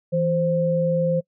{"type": "tone pair together", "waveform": "sine", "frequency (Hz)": [164.81, 523.2], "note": ["E3", "C5"], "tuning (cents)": [0, 0], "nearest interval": "octave + minor sixth", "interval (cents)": 2000, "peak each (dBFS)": [-22, -20], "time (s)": [0.12, 1.21], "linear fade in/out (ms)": 20, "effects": ["noise-tail reverb RT60 0.1 s tail -24 dB re dry"]}